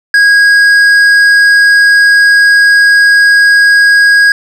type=tone with tanh clipping; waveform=triangle; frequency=1644 Hz; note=G#6; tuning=18 cents flat; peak=-4 dBFS; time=0.14-4.32 s; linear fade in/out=2 ms; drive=12 dB; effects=none